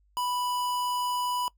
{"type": "tone", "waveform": "square", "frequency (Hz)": 987.8, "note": "B5", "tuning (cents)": 0, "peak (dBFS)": -28, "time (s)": [0.17, 1.48], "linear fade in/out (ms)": 0, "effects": ["noise-tail reverb RT60 0.1 s tail -22 dB re dry", "added 50 Hz sine -62 dBFS peak until 1.57 s"]}